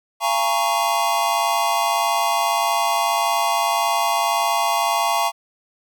square chord, Bb minor seventh, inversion second, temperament equal with one note detuned, 687.3 / 830.6 / 932.3 / 1108.7 Hz, F5 / Ab5 / Bb5 / Db6, -28 / 0 / 0 / 0 cents, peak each -24 dBFS, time 0.2-5.32 s, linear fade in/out 50 ms, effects none

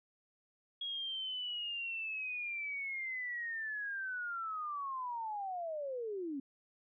sine linear sweep, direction down, 3312 to 261.8 Hz, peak -37 dBFS, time 0.81-6.4 s, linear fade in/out 5 ms, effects none

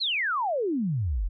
sine exponential sweep, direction down, 4396 to 39.13 Hz, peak -24 dBFS, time 0-1.29 s, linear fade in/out 20 ms, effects none

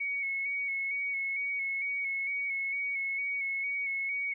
sine tone with vibrato, 2217 Hz, C#7, in tune, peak -30 dBFS, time 0-4.34 s, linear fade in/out 10 ms, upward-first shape square, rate 2.2 Hz, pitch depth 23 cents each way, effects none

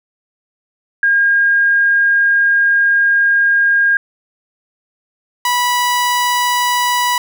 sine / sawtooth tone pair in turn, 1619 / 980.4 Hz, G#6 / B5, -45 / -13 cents, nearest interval major sixth, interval 868 cents, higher first, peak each -9 dBFS, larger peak neither, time 1.03-3.97 / 5.45-7.18 s, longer first, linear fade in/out 2 ms, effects none

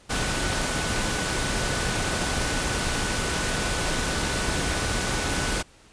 sine tone in noise, 1489 Hz, F#6, 11 cents sharp, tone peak -35 dBFS, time 0.09-5.63 s, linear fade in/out 20 ms, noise pink, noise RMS -26 dBFS, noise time 0.09-5.63 s, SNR -12 dB, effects pink hiss -54 dBFS RMS until 5.92 s + resampled to 22050 Hz

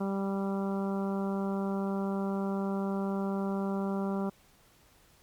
harmonic tone, 196 Hz, G3, in tune, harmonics 1 / 2 / 3 / 4 / 5 / 6 / 7, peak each -30 / -36 / -40 / -42 / -44 / -46 / -47 dBFS, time 0-4.3 s, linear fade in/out 10 ms, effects pink hiss -62 dBFS RMS until 5.22 s + MP3 96 kbps

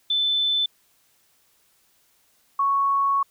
sine tone pair in turn, 3520 / 1108.7 Hz, A7 / C#6, 0 / 0 cents, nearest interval octave + minor sixth, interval 2000 cents, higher first, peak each -19 / -18 dBFS, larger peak second, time 0.1-0.66 / 2.59-3.23 s, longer second, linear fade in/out 5 ms, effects white hiss -63 dBFS RMS until 3.3 s

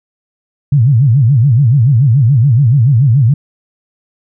sine tone with vibrato, 127.2 Hz, C3, 48 cents flat, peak -5 dBFS, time 0.72-3.34 s, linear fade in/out 5 ms, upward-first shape sine, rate 7 Hz, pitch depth 260 cents each way, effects none

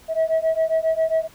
sine beating tone pair, 641 / 648.4 Hz, E5 / E5, -49 / -29 cents, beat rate 7.4 Hz, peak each -19 dBFS, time 0.08-1.28 s, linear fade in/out 50 ms, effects tanh soft clip ceiling -14 dBFS + pink hiss -50 dBFS RMS until 1.34 s

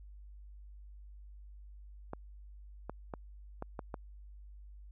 clicks, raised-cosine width 1 ms, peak -25 dBFS, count 6, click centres 2.134 / 2.896 / 3.138 / 3.624 / 3.792 / 3.942 s, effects added 50 Hz sine -49 dBFS peak until 4.91 s

